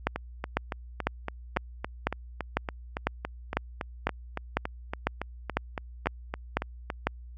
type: two click trains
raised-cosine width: 0.5 ms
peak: -9 / -16 dBFS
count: 15 / 25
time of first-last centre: 0.07-7.07 / 0.16-6.902 s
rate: 2 / 3.56 Hz
effects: added 60 Hz sine -42 dBFS peak until 7.37 s